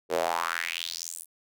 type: tone with high-pass filter sweep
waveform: square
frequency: 42 Hz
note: E1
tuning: 33 cents sharp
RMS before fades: -31 dBFS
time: 0.09-1.26 s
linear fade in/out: 50 ms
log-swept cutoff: 430 to 11000 Hz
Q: 3.9
effects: none